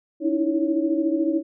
sine tone cluster, 283.2 / 320 / 333.8 / 557 Hz, C#4 / D#4 / E4 / C#5, +37 / +49 / +22 / +8 cents, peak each -28 / -21 / -27 / -29 dBFS, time 0.2-1.43 s, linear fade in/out 50 ms, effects none

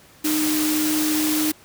sine tone in noise, 307.1 Hz, D#4, 23 cents flat, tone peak -20 dBFS, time 0.24-1.52 s, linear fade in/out 10 ms, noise white, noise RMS -25 dBFS, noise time 0.24-1.52 s, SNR +2 dB, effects pink hiss -50 dBFS RMS until 1.64 s + high-pass 80 Hz 12 dB/octave

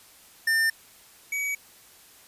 square tone pair in turn, 1800 / 2268 Hz, A6 / C#7, +39 / +39 cents, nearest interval major third, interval 400 cents, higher second, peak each -21 / -27 dBFS, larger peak first, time 0.47-0.7 / 1.32-1.55 s, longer neither, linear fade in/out 5 ms, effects white hiss -53 dBFS RMS until 2.27 s + resampled to 32000 Hz

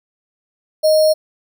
sine tone with sample-and-hold, 622.3 Hz, D#5, in tune, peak -9 dBFS, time 0.83-1.14 s, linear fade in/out 20 ms, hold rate 4900 Hz, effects none

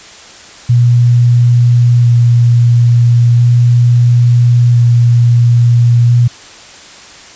sine tone with vibrato, 120 Hz, B2, 49 cents flat, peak -4 dBFS, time 0.69-6.28 s, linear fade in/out 10 ms, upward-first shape square, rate 0.37 Hz, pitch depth 10 cents each way, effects white hiss -34 dBFS RMS until 7.35 s + resampled to 16000 Hz

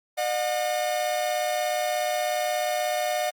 45% pulse tone pair together, 606.3 / 723 Hz, D#5 / F#5, -45 / -40 cents, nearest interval minor third, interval 305 cents, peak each -27 / -27 dBFS, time 0.17-3.31 s, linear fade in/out 20 ms, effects Opus 48 kbps

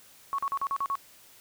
sine tone bursts, 1108 Hz, C#6, 1 cent flat, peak -26 dBFS, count 7, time 0.33-0.954 s, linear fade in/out 0 ms, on 54 ms, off 41 ms, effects white hiss -55 dBFS RMS until 1.4 s

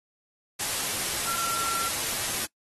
sine tone in noise, 1362 Hz, F6, 44 cents flat, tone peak -29 dBFS, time 1.27-1.89 s, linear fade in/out 10 ms, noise white, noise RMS -29 dBFS, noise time 0.59-2.46 s, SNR -3 dB, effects noise-tail reverb RT60 0.1 s tail -23 dB re dry + AAC 32 kbps

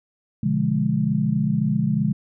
sine chord, B diminished seventh, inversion none, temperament equal with one note detuned, 123.47 / 146.83 / 174.61 / 209.1 Hz, B2 / D3 / F3 / Ab3, 0 / 0 / 0 / +12 cents, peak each -27 / -23 / -25 / -22 dBFS, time 0.43-2.13 s, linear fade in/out 5 ms, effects none

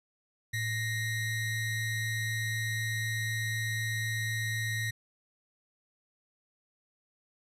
square ring-modulated tone, 988 Hz, B5, in tune, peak -28 dBFS, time 0.53-4.91 s, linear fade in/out 10 ms, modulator 876 Hz, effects resampled to 32000 Hz

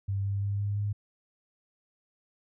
sine tone with pitch steps, 98.6 / 99.63 / 100.67 / 101.72 / 102.79 Hz, G2 / G2 / G2 / G#2 / G#2, +11 / +29 / +47 / -35 / -17 cents, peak -27 dBFS, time 0.08-0.93 s, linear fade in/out 10 ms, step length 170 ms, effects none

